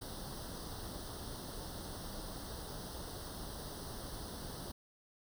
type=noise with comb filter; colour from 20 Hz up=pink; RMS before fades=-45 dBFS; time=0.01-4.72 s; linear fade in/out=10 ms; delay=0.21 ms; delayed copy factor=+0.9; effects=none